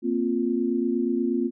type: chord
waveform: sine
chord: Bb suspended second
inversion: none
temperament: equal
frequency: 233.1 / 261.6 / 349.2 Hz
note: Bb3 / C4 / F4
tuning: 0 / 0 / 0 cents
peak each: -26 dBFS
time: 0.02-1.51 s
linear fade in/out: 50 ms
effects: none